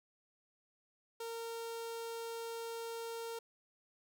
sawtooth tone with notch filter, 460 Hz, A#4, 23 cents flat, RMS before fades -43 dBFS, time 1.2-3.39 s, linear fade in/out 5 ms, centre 2000 Hz, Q 1.9, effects none

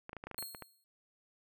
clicks, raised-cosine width 0.5 ms, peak -29 dBFS, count 11, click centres 0.094 / 0.131 / 0.167 / 0.239 / 0.27 / 0.313 / 0.345 / 0.387 / 0.426 / 0.548 / 0.623 s
5% pulse tone with exponential decay, 4256 Hz, C8, 29 cents sharp, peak -30 dBFS, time 0.38-0.84 s, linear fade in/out 0 ms, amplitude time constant 100 ms
effects none

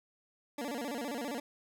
20% pulse tone with vibrato, 261.6 Hz, C4, in tune, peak -31 dBFS, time 0.58-1.4 s, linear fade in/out 5 ms, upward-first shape square, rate 15 Hz, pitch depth 180 cents each way, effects none

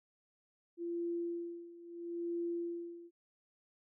sine tone with tremolo, 342.3 Hz, F4, 35 cents flat, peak -34 dBFS, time 0.77-3.11 s, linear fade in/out 50 ms, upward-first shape sine, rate 0.75 Hz, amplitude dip 85%, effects none

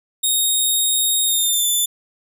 10% pulse tone with pitch glide, 3729 to 3520 Hz, A#7 to A7, 0 to 0 cents, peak -9 dBFS, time 0.23-1.86 s, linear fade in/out 10 ms, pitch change -100 cents, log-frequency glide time 1.25-1.67 s, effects none

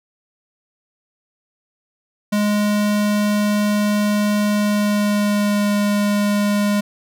square tone with pitch glide, 207.8 to 205.4 Hz, G#3 to G#3, +1 to -19 cents, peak -16 dBFS, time 2.32-6.81 s, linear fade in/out 10 ms, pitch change -20 cents, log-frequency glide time 4.55-5.72 s, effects none

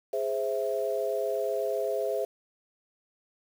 sine chord, Ab augmented, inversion none, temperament equal, 415.3 / 523.3 / 659.3 Hz, Ab4 / C5 / E5, 0 / 0 / 0 cents, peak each -31 dBFS, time 0.13-2.25 s, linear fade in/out 5 ms, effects 8-bit

